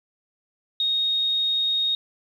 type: tone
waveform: sine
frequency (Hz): 3729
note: A#7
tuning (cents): 0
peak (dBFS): -20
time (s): 0.8-1.95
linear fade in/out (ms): 2
effects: 9-bit